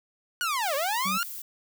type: linear two-way sweep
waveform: sawtooth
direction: down then up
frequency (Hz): 1488 to 531 to 1436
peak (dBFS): -22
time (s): 0.41-1.23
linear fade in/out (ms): 0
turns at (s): 0.75
type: noise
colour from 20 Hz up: violet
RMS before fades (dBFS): -38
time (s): 0.63-1.42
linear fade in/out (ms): 5
type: tone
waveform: triangle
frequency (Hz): 191.2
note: G3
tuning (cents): -43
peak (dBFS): -30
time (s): 1.05-1.18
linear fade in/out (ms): 10
effects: none